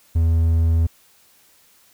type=tone; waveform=triangle; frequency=82.1 Hz; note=E2; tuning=6 cents flat; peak=-12 dBFS; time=0.15-0.87 s; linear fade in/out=10 ms; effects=white hiss -55 dBFS RMS until 1.93 s